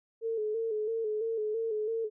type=tone with vibrato; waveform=sine; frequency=440 Hz; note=A4; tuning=in tune; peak=-29 dBFS; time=0.21-2.1 s; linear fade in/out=50 ms; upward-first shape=square; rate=3 Hz; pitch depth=52 cents each way; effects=none